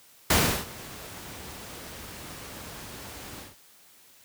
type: noise with ADSR envelope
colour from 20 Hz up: pink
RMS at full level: -19 dBFS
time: 0.3-3.56 s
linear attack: 5 ms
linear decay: 340 ms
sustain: -22 dB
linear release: 170 ms
effects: white hiss -56 dBFS RMS until 4.24 s + high-pass 60 Hz 12 dB/octave